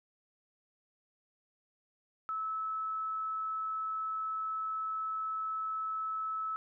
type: tone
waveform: sine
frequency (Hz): 1302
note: E6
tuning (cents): -22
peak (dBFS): -33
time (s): 2.29-6.56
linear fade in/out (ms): 0
effects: none